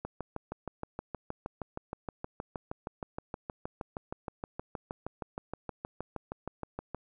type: click train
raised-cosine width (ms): 1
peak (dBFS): -22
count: 45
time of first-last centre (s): 0.05-6.947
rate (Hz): 6.38
effects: none